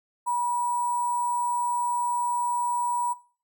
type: tone with sample-and-hold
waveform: sine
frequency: 970 Hz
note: B5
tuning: 31 cents flat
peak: -23 dBFS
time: 0.26-3.14 s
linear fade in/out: 20 ms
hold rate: 8820 Hz
effects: noise-tail reverb RT60 0.4 s tail -19 dB re dry